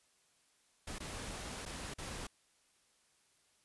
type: noise with dropouts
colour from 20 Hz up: pink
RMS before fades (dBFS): -44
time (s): 0.87-2.27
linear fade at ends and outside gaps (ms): 5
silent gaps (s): 0.985-1.002 / 1.654-1.66 / 1.939-1.983
effects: white hiss -72 dBFS RMS until 3.64 s + resampled to 24000 Hz